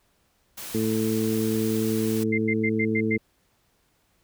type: noise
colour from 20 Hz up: white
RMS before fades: -37 dBFS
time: 0.57-2.24 s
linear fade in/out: 10 ms
type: harmonic tone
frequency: 110 Hz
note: A2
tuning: in tune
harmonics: 1 / 2 / 3 / 4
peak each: -31 / -25 / -28 / -28 dBFS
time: 0.74-3.18 s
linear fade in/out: 10 ms
type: tone bursts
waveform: sine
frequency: 2093 Hz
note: C7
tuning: in tune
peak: -24 dBFS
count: 6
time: 2.32-3.166 s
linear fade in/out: 10 ms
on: 61 ms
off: 96 ms
effects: pink hiss -67 dBFS RMS until 4.23 s